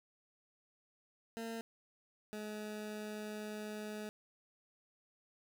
20% pulse tone pair in turn, 227.5 / 212.1 Hz, A#3 / G#3, -42 / +37 cents, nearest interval minor second, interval 121 cents, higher first, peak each -36 / -37 dBFS, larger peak first, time 1.37-1.61 / 2.33-4.09 s, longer second, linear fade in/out 0 ms, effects none

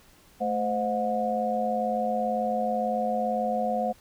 sine tone cluster, 219.2 / 518 / 625 / 723 Hz, A3 / C5 / D#5 / F#5, -6 / -17 / +8 / -40 cents, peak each -31 / -30 / -34 / -27 dBFS, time 0.4-3.93 s, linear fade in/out 20 ms, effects pink hiss -57 dBFS RMS until 4 s

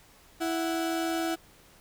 35% pulse tone pair together, 329.6 / 740 Hz, E4 / F#5, 0 / 0 cents, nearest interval octave + major second, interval 1400 cents, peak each -27 / -32 dBFS, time 0.4-1.36 s, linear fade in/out 20 ms, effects pink hiss -57 dBFS RMS until 1.8 s

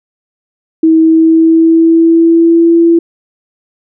sine tone with pitch glide, 321.7 to 335.7 Hz, E4 to E4, -42 to +32 cents, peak -3 dBFS, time 0.83-2.99 s, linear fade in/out 5 ms, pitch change +74 cents, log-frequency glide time 1-2.75 s, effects none

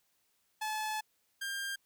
sawtooth tone pair in turn, 862 / 1598.4 Hz, A5 / G6, -36 / +33 cents, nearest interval major seventh, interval 1069 cents, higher second, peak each -30 / -32 dBFS, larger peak first, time 0.61-1.01 / 1.41-1.76 s, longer first, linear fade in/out 10 ms, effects white hiss -75 dBFS RMS until 1.85 s

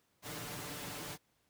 pink noise with comb filter, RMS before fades -43 dBFS, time 0.22-1.18 s, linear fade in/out 50 ms, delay 6.8 ms, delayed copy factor +0.75, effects pink hiss -75 dBFS RMS until 1.49 s + high-pass 80 Hz 12 dB/octave

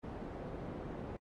white low-pass noise, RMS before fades -44 dBFS, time 0.03-1.17 s, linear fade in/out 10 ms, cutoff 440 Hz, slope 12 dB/octave, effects AAC 32 kbps

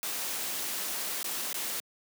white noise with dropouts, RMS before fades -34 dBFS, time 0.03-1.8 s, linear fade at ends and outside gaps 0 ms, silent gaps 1.23-1.243 / 1.53-1.543 s, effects high-pass 200 Hz 12 dB/octave

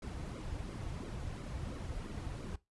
brown noise with flanger, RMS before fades -42 dBFS, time 0.02-2.56 s, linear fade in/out 5 ms, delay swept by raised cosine 1.1 to 5.1 ms, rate 2.9 Hz, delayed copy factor -0.65, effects noise-tail reverb RT60 0.2 s tail -19 dB re dry + resampled to 24000 Hz

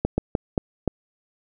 slowing click train, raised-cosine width 2 ms, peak -7 dBFS, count 5, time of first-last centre 0.05-0.877 s, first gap 130 ms, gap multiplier 1.32, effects none

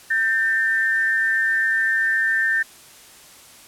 sine tone pair together, 1568 / 1801.9 Hz, G6 / A6, 0 / +41 cents, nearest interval major second, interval 241 cents, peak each -23 / -18 dBFS, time 0.1-2.63 s, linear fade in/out 10 ms, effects white hiss -46 dBFS RMS until 3.67 s + low-pass 12000 Hz 12 dB/octave

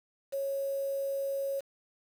sine tone with quantisation, 550 Hz, C#5, 14 cents flat, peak -30 dBFS, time 0.32-1.61 s, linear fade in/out 20 ms, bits 8, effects none

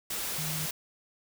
sine tone in noise, 155.56 Hz, D#3, in tune, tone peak -35 dBFS, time 0.38-0.66 s, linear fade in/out 5 ms, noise white, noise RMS -34 dBFS, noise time 0.1-0.71 s, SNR -4 dB, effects none

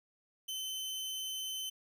sawtooth tone, 3062 Hz, G7, 41 cents flat, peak -34 dBFS, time 0.48-1.7 s, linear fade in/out 10 ms, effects none

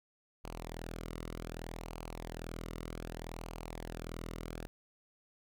sawtooth tone with flanger, 41.2 Hz, E1, in tune, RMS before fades -44 dBFS, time 0.44-4.67 s, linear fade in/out 0 ms, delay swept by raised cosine 0.55 to 1.22 ms, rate 0.65 Hz, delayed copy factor -0.55, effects none

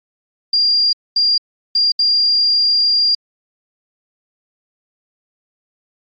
sine tone bursts at uneven times, 4789 Hz, D8, 33 cents sharp, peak -11 dBFS, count 4, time 0.53-0.93 / 1.16-1.38 / 1.75-1.92 / 1.99-3.15 s, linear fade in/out 5 ms, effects AAC 48 kbps

